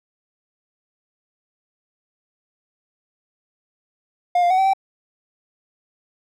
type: tone with pitch steps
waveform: triangle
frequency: 710 / 699 / 748 / 769 / 775 Hz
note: F5 / F5 / F#5 / G5 / G5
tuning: +28 / +1 / +19 / -33 / -20 cents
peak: -12 dBFS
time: 4.35-4.735 s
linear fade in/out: 5 ms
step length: 77 ms
effects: none